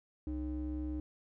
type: ring-modulated tone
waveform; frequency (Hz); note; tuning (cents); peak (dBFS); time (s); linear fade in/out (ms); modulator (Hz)
triangle; 119.3; A#2; +41; -30; 0.27-1; 0; 187
effects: none